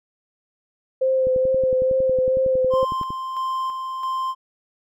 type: tone with vibrato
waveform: sine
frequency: 520 Hz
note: C5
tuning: 11 cents flat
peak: -16 dBFS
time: 1.01-2.85 s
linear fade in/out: 10 ms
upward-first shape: sine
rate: 2.3 Hz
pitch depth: 19 cents each way
type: click train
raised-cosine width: 3 ms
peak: -20 dBFS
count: 21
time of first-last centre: 1.27-3.105 s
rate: 10.9 Hz
type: tone with tremolo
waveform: triangle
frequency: 1046.5 Hz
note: C6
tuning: in tune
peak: -20 dBFS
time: 2.7-4.35 s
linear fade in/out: 50 ms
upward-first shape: square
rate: 1.5 Hz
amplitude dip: 40%
effects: none